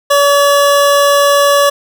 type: tone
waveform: 25% pulse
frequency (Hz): 569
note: C#5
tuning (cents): +45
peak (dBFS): -3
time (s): 0.1-1.7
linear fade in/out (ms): 10
effects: none